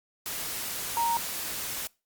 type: tone in noise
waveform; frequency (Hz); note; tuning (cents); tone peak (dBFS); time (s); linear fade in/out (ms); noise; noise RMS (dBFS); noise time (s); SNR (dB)
sine; 932.3; A#5; 0; -24; 0.97-1.17; 0; white; -34; 0.26-1.87; +7
effects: noise-tail reverb RT60 0.3 s tail -24 dB re dry + Opus 48 kbps